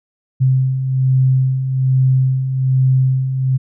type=beating tone pair; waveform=sine; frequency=129.9 / 131.1 Hz; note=C3 / C3; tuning=-12 / +4 cents; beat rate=1.2 Hz; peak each=-20 / -12 dBFS; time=0.4-3.58 s; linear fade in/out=20 ms; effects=none